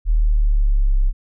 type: exponential sweep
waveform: sine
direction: down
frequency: 39.61 to 32.7 Hz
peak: -12 dBFS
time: 0.05-1.13 s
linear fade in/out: 50 ms
effects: none